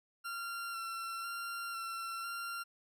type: tone with vibrato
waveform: 40% pulse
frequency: 1368 Hz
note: F6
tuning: 36 cents flat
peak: -38 dBFS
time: 0.24-2.64 s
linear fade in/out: 20 ms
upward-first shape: square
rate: 1 Hz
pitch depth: 16 cents each way
effects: none